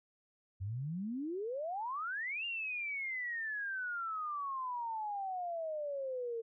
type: exponential two-way sweep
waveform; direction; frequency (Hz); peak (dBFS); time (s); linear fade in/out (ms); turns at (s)
sine; up then down; 90.6 to 2823 to 450; -36; 0.6-6.42; 20; 2.45
effects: none